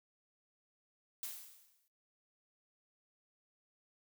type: noise with exponential decay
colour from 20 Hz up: blue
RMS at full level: -41 dBFS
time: 1.23-1.88 s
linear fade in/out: 0 ms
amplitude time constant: 140 ms
effects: noise-tail reverb RT60 0.4 s tail -25 dB re dry